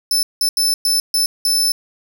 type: tone bursts at uneven times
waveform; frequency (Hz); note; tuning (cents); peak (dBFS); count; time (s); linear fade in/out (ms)
sawtooth; 5274; E8; 0; -11; 6; 0.11-0.23 / 0.41-0.49 / 0.57-0.74 / 0.85-1 / 1.14-1.26 / 1.45-1.72; 2
effects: none